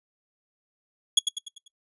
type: tone with echo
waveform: sawtooth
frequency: 3346 Hz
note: G#7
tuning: 12 cents sharp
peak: -11 dBFS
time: 1.17-1.19 s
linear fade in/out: 5 ms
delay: 98 ms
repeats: 5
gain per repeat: -7 dB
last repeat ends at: 1.68 s
effects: noise-tail reverb RT60 0.1 s tail -21 dB re dry + resampled to 24000 Hz